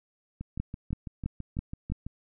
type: two click trains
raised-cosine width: 5 ms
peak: -24 / -18 dBFS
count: 11 / 5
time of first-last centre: 0.41-2.066 / 0.6-1.92 s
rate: 6.04 / 3.03 Hz
effects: none